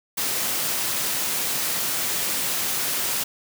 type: high-pass noise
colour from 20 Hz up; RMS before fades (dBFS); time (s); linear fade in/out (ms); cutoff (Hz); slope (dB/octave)
white; -25; 0.17-3.24; 10; 100; 24
effects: none